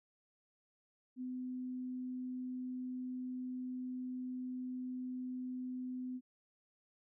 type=tone; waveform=sine; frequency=253.4 Hz; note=B3; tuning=45 cents sharp; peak=-39 dBFS; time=1.16-6.21 s; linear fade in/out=50 ms; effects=none